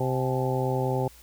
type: harmonic tone with a mistuned harmonic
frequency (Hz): 130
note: C3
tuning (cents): -11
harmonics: 1 / 2 / 3 / 4 / 5 / 6 / 7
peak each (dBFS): -27 / -34 / -30 / -31 / -38 / -34 / -34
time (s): 0-1.08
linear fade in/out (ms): 5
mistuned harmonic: 7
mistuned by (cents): -90
effects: added 59 Hz sine -53 dBFS peak until 1.22 s + white hiss -53 dBFS RMS until 1.22 s